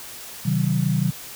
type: chord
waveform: sine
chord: C diminished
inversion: none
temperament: just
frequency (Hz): 130.81 / 156.98 / 188.37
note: C3 / Eb3 / Gb3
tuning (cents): 0 / +16 / +31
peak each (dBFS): -23 / -22 / -23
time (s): 0.45-1.11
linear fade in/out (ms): 10
effects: white hiss -38 dBFS RMS until 1.35 s